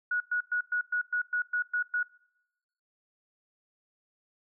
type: tone bursts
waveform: sine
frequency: 1460 Hz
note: F#6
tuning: 24 cents flat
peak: -26 dBFS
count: 10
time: 0.11-2.03 s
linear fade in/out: 5 ms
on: 93 ms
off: 110 ms
effects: noise-tail reverb RT60 0.9 s tail -24 dB re dry